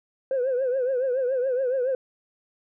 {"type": "tone with vibrato", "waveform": "sine", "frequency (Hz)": 514, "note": "C5", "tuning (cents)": -31, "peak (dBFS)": -20, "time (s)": [0.31, 1.95], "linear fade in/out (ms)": 2, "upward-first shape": "triangle", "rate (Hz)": 7.1, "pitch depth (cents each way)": 120, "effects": ["tanh soft clip ceiling -19 dBFS"]}